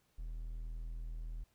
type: tone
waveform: triangle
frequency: 40.49 Hz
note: E1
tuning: 30 cents flat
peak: -38 dBFS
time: 0.18-1.44 s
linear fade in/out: 10 ms
effects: pink hiss -75 dBFS RMS until 1.54 s